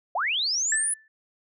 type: linear sweep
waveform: sine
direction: up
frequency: 591 to 10220 Hz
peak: -23 dBFS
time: 0.15-0.94 s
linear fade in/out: 5 ms
type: tone with exponential decay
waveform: sine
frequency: 1760 Hz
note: A6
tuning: in tune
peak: -21 dBFS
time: 0.72-1.08 s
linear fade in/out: 2 ms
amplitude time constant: 78 ms
effects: none